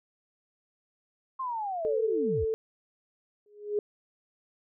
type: linear sweep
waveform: sine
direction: down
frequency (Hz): 1073 to 52.6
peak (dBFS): -30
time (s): 1.39-2.45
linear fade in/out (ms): 10
type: tone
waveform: sine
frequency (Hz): 443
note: A4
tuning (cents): +12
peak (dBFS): -26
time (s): 1.85-2.54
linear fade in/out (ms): 0
type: tone with exponential growth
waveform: sine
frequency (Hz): 415.3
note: G#4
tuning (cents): 0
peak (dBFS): -22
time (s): 3.46-3.79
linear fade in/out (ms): 2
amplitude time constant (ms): 71
effects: none